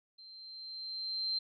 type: tone with level ramp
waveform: sine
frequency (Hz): 4133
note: C8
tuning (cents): -22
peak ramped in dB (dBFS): -51 to -30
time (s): 0.18-1.39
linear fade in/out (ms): 10
effects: none